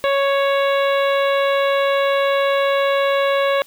harmonic tone with a mistuned harmonic, 554.4 Hz, C#5, in tune, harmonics 1 / 2 / 3 / 4 / 5 / 6 / 7, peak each -16 / -22 / -26 / -28 / -30 / -32 / -33 dBFS, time 0.04-3.62 s, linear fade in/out 0 ms, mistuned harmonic 6, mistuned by +31 cents, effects white hiss -48 dBFS RMS until 3.66 s

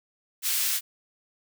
white high-pass noise, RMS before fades -26 dBFS, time 0.42-0.81 s, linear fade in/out 50 ms, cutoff 2000 Hz, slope 12 dB/octave, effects none

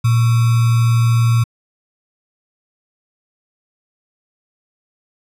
sine tone with sample-and-hold, 116.54 Hz, A#2, in tune, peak -10 dBFS, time 0.04-1.44 s, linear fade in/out 10 ms, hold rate 1225 Hz, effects resampled to 32000 Hz

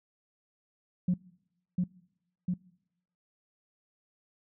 sine tone with echo, 179.7 Hz, F3, 50 cents sharp, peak -22 dBFS, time 1.08-1.14 s, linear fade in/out 5 ms, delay 700 ms, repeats 2, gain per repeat -2 dB, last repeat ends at 2.54 s, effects noise-tail reverb RT60 0.9 s tail -25 dB re dry + tanh soft clip ceiling -19 dBFS

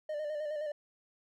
triangle tone with vibrato, 602 Hz, D5, 43 cents sharp, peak -32 dBFS, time 0.09-0.72 s, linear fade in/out 5 ms, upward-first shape square, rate 9.6 Hz, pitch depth 40 cents each way, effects none

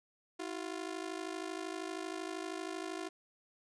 sawtooth ring-modulated tone, 349.2 Hz, F4, in tune, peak -32 dBFS, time 0.39-3.09 s, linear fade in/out 10 ms, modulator 26.4 Hz, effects resampled to 22050 Hz

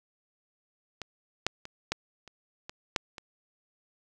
clicks, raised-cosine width 0.2 ms, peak -20 / -8 / -24 / -11 / -30 / -22 / -8 / -24 dBFS, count 8, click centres 1.017 / 1.466 / 1.654 / 1.92 / 2.277 / 2.695 / 2.962 / 3.182 s, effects none

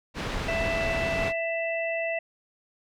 pink low-pass noise, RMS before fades -31 dBFS, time 0.14-1.33 s, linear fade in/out 50 ms, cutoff 3700 Hz, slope 12 dB/octave
harmonic tone, 663 Hz, E5, 10 cents sharp, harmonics 1 / 3 / 4, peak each -28 / -33 / -33 dBFS, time 0.48-2.19 s, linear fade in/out 5 ms
effects none

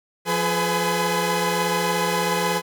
sawtooth tone cluster, 174.4 / 425.3 / 502 / 834 / 1011 Hz, F3 / G#4 / B4 / G#5 / B5, -2 / +41 / +28 / +7 / +40 cents, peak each -23 dBFS, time 0.25-2.62 s, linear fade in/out 50 ms, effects none

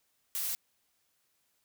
blue noise, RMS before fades -34 dBFS, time 0.35-0.55 s, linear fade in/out 0 ms, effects white hiss -75 dBFS RMS until 1.64 s

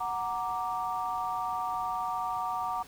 sine chord, Gb augmented, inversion none, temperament equal, 740 / 932.3 / 1174.7 Hz, Gb5 / Bb5 / D6, 0 / 0 / 0 cents, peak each -34 dBFS, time 0-2.83 s, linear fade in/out 10 ms, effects pink hiss -52 dBFS RMS until 2.87 s

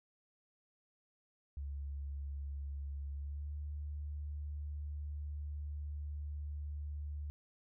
sine tone with pitch glide, 70.4 to 73.64 Hz, C#2 to D2, +27 to +5 cents, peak -39 dBFS, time 1.57-7.3 s, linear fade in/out 0 ms, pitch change +78 cents, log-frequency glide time 3.13-3.52 s, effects none

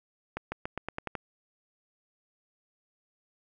accelerating click train, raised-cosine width 0.5 ms, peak -18 dBFS, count 8, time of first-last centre 0.37-1.153 s, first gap 150 ms, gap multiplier 0.9, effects none

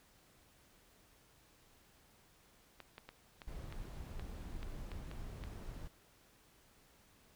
clicks, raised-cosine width 0.3 ms, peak -33 dBFS, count 10, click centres 2.803 / 2.981 / 3.09 / 3.418 / 3.725 / 4.196 / 4.63 / 4.917 / 5.114 / 5.438 s
brown noise, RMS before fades -46 dBFS, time 3.47-5.88 s, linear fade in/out 10 ms
effects pink hiss -67 dBFS RMS until 7.35 s

